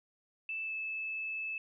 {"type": "tone with pitch glide", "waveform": "sine", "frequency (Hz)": [2639, 2615], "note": ["E7", "E7"], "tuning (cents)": [1, -15], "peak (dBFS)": -35, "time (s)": [0.49, 1.58], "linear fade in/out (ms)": 2, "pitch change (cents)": -16, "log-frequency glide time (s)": [0.63, 0.73], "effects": []}